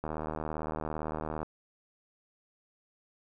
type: click train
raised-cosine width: 1 ms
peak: -21 dBFS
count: 109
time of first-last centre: 0.04-1.43 s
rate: 77.7 Hz
effects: none